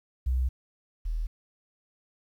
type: tone pair in turn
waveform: sine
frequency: 63.6 / 40.07 Hz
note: C2 / E1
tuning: -48 / -48 cents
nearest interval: minor sixth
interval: 800 cents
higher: first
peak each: -23 / -27 dBFS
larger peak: first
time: 0.26-0.49 / 1.05-1.27 s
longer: first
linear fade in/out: 10 ms
effects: 10-bit